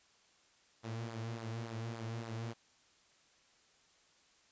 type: tone with flanger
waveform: sawtooth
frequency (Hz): 114.2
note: A#2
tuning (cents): -35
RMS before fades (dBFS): -42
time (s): 0.83-2.54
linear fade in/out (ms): 20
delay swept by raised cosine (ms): 0.32 to 5.62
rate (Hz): 3.5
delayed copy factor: -0.55
effects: white hiss -68 dBFS RMS until 4.51 s + resampled to 16000 Hz